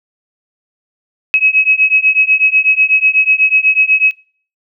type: beating tone pair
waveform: sine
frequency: 2554 / 2562.1 Hz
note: D#7 / E7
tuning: +45 / -50 cents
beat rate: 8.1 Hz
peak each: -11 dBFS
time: 1.34-4.11 s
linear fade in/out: 0 ms
effects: noise-tail reverb RT60 0.5 s tail -26 dB re dry